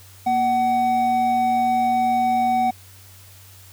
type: tone pair together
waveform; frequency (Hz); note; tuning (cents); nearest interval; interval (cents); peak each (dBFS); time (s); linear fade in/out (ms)
triangle; 236.1 / 750.6; A#3 / F#5; +22 / +25; octave + minor sixth; 2003; -24 / -15; 0.26-2.71; 10
effects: added 95 Hz sine -46 dBFS peak until 3.72 s + white hiss -48 dBFS RMS until 3.72 s